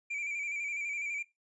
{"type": "tone with vibrato", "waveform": "triangle", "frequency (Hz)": 2332, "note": "D7", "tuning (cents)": -13, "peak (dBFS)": -32, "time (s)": [0.1, 1.23], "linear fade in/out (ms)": 10, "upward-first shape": "square", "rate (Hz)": 12, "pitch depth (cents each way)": 39, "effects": ["noise-tail reverb RT60 0.2 s tail -18 dB re dry", "resampled to 22050 Hz"]}